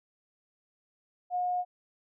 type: tone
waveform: sine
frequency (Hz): 720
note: F#5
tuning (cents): -47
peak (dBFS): -27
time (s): 1.3-1.65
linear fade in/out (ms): 50
effects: none